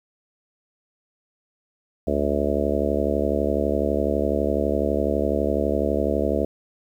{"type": "harmonic tone", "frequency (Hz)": 72, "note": "D2", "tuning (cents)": -34, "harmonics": [1, 3, 4, 5, 6, 7, 8, 9], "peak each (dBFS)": [-28, -28, -28, -28, -28, -28, -28, -28], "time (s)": [2.07, 6.45], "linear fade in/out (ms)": 5, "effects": ["9-bit"]}